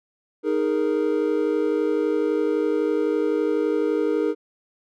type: chord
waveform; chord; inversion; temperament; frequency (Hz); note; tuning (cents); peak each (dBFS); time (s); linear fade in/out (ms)
triangle; D# suspended fourth; none; just; 311.1 / 414.8 / 466.7; D#4 / G#4 / A#4; 0 / -2 / +2; -22; 0.43-4.35; 50
effects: none